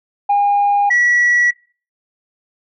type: tone pair in turn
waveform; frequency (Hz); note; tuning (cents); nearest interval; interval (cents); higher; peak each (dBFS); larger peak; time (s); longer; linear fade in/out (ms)
sine; 812 / 1938; G#5 / B6; -39 / -33; octave + minor third; 1506; second; -9; neither; 0.29-0.9 / 0.9-1.51; neither; 10
effects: noise-tail reverb RT60 0.4 s tail -21 dB re dry + tanh soft clip ceiling -8 dBFS